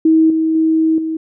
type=tone with level steps; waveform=sine; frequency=319.9 Hz; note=D#4; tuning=48 cents sharp; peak=-7 / -12 / -10 / -17 dBFS; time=0.05-1.17 s; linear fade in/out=5 ms; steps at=0.3 / 0.55 / 0.98 s; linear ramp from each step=2 ms; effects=none